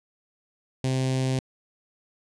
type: tone with notch filter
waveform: sawtooth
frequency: 130.81 Hz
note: C3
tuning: in tune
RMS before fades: -25 dBFS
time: 0.84-1.39 s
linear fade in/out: 0 ms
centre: 1300 Hz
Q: 0.88
effects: resampled to 22050 Hz